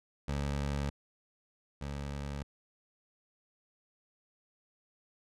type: tone pair in turn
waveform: 20% pulse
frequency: 70.8 / 70.8 Hz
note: C#2 / C#2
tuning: +37 / +37 cents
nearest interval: unison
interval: 0 cents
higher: neither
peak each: -27 / -32 dBFS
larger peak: first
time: 0.28-0.9 / 1.81-2.43 s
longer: neither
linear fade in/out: 5 ms
effects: low-pass 8000 Hz 12 dB/octave